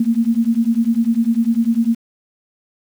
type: beating tone pair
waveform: sine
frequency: 225.4 / 235.4 Hz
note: A3 / A#3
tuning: +42 / +17 cents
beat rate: 10 Hz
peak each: -16 dBFS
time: 0-1.95 s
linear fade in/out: 5 ms
effects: 7-bit